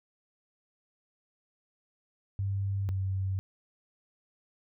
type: tone pair in turn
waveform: sine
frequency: 98.4 / 95.65 Hz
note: G2 / G2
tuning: +7 / -42 cents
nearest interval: unison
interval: 49 cents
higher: first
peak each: -28 dBFS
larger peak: neither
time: 2.39-2.89 / 2.89-3.39 s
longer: neither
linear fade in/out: 0 ms
effects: none